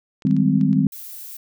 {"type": "clicks", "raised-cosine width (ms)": 0.2, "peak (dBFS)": -27, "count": 6, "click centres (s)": [0.222, 0.27, 0.311, 0.366, 0.612, 0.73]}
{"type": "chord", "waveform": "sine", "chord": "Ab major seventh", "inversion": "second", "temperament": "just", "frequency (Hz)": [155.74, 194.67, 207.7, 259.6], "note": ["Eb3", "G3", "Ab3", "C4"], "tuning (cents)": [2, -12, 0, -13], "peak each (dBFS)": [-20, -19, -22, -19], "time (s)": [0.25, 0.87], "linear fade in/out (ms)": 2}
{"type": "noise", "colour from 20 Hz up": "violet", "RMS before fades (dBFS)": -36, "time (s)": [0.92, 1.37], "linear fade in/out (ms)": 5}
{"effects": []}